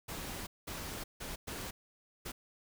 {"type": "noise bursts at uneven times", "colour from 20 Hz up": "pink", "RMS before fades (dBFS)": -42, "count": 5, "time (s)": [[0.08, 0.47], [0.67, 1.04], [1.2, 1.36], [1.47, 1.71], [2.25, 2.32]], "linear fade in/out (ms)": 10, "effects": []}